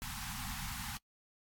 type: band-stop noise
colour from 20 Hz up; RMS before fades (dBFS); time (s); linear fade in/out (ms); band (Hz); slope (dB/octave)
pink; -42; 0.02-0.97; 0; 250 to 760; 96
effects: noise-tail reverb RT60 0.1 s tail -23 dB re dry + AAC 64 kbps